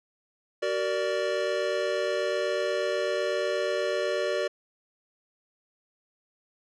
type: chord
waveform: square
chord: Gb augmented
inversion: none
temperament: equal with one note detuned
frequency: 378 / 466.2 / 587.3 Hz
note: Gb4 / Bb4 / D5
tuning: +37 / 0 / 0 cents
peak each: -32 / -32 / -29 dBFS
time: 0.62-4.48 s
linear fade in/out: 10 ms
effects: low-pass 5000 Hz 12 dB/octave